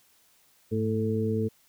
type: harmonic tone with a mistuned harmonic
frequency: 110.3 Hz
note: A2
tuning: 5 cents sharp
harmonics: 1 / 2 / 3 / 4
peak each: -29 / -29 / -36 / -29 dBFS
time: 0.71-1.49 s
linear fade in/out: 20 ms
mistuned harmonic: 1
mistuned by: -75 cents
effects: white hiss -63 dBFS RMS until 1.68 s